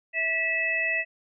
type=harmonic tone; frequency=652 Hz; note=E5; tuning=19 cents flat; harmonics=1 / 3 / 4; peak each=-35 / -26 / -27 dBFS; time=0.13-1.05 s; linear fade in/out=50 ms; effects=none